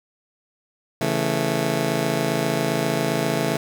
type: chord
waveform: 15% pulse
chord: A major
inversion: first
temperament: just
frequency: 137.5 / 165 / 220 Hz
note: C#3 / E3 / A3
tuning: -14 / +2 / 0 cents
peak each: -19 dBFS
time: 1.01-3.57 s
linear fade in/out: 2 ms
effects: none